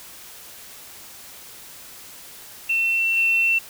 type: tone with level steps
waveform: sine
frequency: 2699 Hz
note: E7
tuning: 40 cents sharp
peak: -18 / -16 dBFS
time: 2.69-3.59 s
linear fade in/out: 10 ms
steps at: 3.16 s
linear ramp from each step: 20 ms
effects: white hiss -42 dBFS RMS until 3.69 s